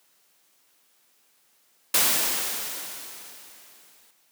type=noise with exponential decay; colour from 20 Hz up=white; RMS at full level=-19 dBFS; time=1.94-4.11 s; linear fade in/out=5 ms; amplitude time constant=470 ms; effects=white hiss -64 dBFS RMS until 4.31 s + high-pass 200 Hz 12 dB/octave